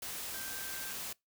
sine tone in noise, 1568 Hz, G6, in tune, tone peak -47 dBFS, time 0.34-0.93 s, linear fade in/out 5 ms, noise white, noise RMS -41 dBFS, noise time 0.02-1.13 s, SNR -9 dB, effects noise-tail reverb RT60 0.2 s tail -25 dB re dry

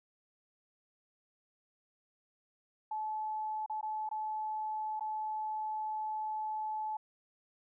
sine tone with dropouts, 863 Hz, A5, 34 cents flat, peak -34 dBFS, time 2.91-6.97 s, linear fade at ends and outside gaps 5 ms, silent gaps 3.662-3.697 / 3.812-3.828 / 4.091-4.112 / 4.996-5.007 s, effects none

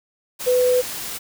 sine tone in noise, 499.8 Hz, B4, 21 cents sharp, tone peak -14 dBFS, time 0.46-0.82 s, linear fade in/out 20 ms, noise white, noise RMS -30 dBFS, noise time 0.39-1.19 s, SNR +13 dB, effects none

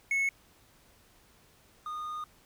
triangle tone pair in turn, 2196 / 1227.5 Hz, C#7 / D#6, -17 / -24 cents, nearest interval minor seventh, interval 1007 cents, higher first, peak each -24 / -33 dBFS, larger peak first, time 0.11-0.29 / 1.86-2.24 s, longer second, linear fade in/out 2 ms, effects pink hiss -62 dBFS RMS until 2.45 s

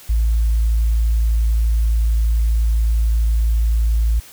sine tone, 55.8 Hz, A1, 25 cents sharp, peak -12 dBFS, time 0.09-4.2 s, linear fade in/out 10 ms, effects tanh soft clip ceiling -9 dBFS + white hiss -42 dBFS RMS until 4.32 s

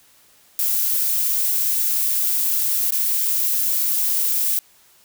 violet noise with dropouts, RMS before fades -20 dBFS, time 0.59-4.59 s, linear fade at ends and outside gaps 1 ms, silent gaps 2.907-2.922 s, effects white hiss -54 dBFS RMS until 5.04 s

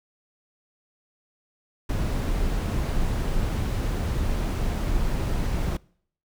brown noise, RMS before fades -25 dBFS, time 1.89-5.77 s, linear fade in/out 5 ms, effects noise-tail reverb RT60 0.6 s tail -24 dB re dry

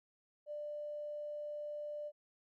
triangle tone with tanh clipping, 593 Hz, D5, 17 cents sharp, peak -40 dBFS, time 0.46-2.12 s, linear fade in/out 50 ms, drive 3 dB, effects none

